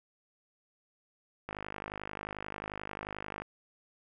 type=click train; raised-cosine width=0.5 ms; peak=-23 dBFS; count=100; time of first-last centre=1.49-3.42 s; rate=51.3 Hz; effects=none